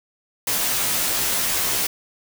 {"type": "noise with comb filter", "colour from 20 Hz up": "white", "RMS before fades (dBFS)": -22, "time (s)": [0.47, 1.87], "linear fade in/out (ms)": 5, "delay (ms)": 14, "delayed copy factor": -0.95, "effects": []}